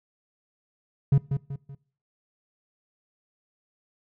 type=tone with echo; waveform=triangle; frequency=138.59 Hz; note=C#3; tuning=in tune; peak=-12 dBFS; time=1.12-1.18 s; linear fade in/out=5 ms; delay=190 ms; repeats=3; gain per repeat=-8 dB; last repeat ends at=1.75 s; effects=noise-tail reverb RT60 0.5 s tail -23 dB re dry + tanh soft clip ceiling -9 dBFS